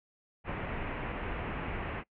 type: low-pass noise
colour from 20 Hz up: pink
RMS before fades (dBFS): -37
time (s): 0.44-2.04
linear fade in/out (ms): 50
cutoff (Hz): 2700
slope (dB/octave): 48
effects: noise-tail reverb RT60 0.1 s tail -22 dB re dry